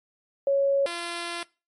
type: tone pair in turn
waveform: sine / 5% pulse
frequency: 554.4 / 343.3 Hz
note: C#5 / F4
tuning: 0 / -30 cents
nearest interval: minor sixth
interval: 830 cents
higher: first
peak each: -19 dBFS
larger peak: neither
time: 0.47-0.86 / 0.86-1.43 s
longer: second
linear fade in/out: 2 ms
effects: noise-tail reverb RT60 0.3 s tail -22 dB re dry + MP3 48 kbps